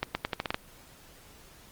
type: accelerating click train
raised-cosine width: 0.3 ms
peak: -12 dBFS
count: 8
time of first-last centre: 0.03-0.544 s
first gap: 120 ms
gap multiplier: 0.83
effects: pink hiss -54 dBFS RMS until 1.71 s + Opus 24 kbps